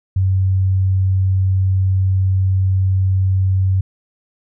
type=tone; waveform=sine; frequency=94.8 Hz; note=F#2; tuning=43 cents sharp; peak=-12 dBFS; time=0.16-3.81 s; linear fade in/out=5 ms; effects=none